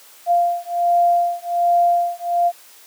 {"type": "beating tone pair", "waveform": "sine", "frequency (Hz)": [695, 696.3], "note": ["F5", "F5"], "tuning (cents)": [-9, -5], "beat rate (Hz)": 1.3, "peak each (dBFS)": -17, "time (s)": [0.26, 2.52], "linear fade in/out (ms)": 50, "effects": ["white hiss -46 dBFS RMS until 2.86 s", "high-pass 400 Hz 12 dB/octave"]}